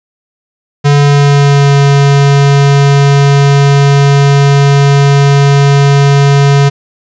square tone with pitch glide, 143.6 to 140.64 Hz, D3 to C#3, -39 to +25 cents, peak -4 dBFS, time 0.84-6.7 s, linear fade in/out 20 ms, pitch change -36 cents, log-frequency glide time 0.94-1.74 s, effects resampled to 16000 Hz + 7-bit

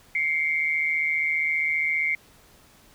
sine tone pair together, 2107 / 2262 Hz, C7 / C#7, +12 / +34 cents, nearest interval minor second, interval 122 cents, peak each -23 / -27 dBFS, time 0.15-2.15 s, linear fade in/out 2 ms, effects pink hiss -55 dBFS RMS until 2.94 s

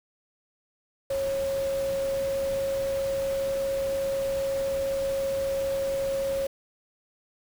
sine tone in noise, 546 Hz, C#5, 26 cents flat, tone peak -25 dBFS, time 1.1-6.47 s, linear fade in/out 5 ms, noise pink, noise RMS -40 dBFS, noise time 1.1-6.47 s, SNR +12 dB, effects none

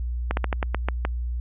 slowing click train, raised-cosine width 0.5 ms, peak -9 dBFS, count 8, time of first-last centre 0.31-1.051 s, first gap 61 ms, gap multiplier 1.18, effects added 60 Hz sine -25 dBFS peak until 1.4 s + resampled to 8000 Hz

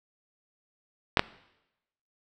clicks, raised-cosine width 0.3 ms, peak -3 dBFS, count 2, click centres 1.172 / 1.194 s, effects noise-tail reverb RT60 0.9 s tail -20 dB re dry

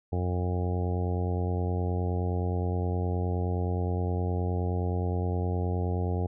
harmonic tone, 89.6 Hz, F2, 45 cents sharp, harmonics 1 / 2 / 3 / 4 / 5 / 6 / 7 / 8 / 9, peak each -27 / -35 / -39 / -38 / -37 / -45 / -44 / -42 / -42 dBFS, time 0.12-6.27 s, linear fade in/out 10 ms, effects none

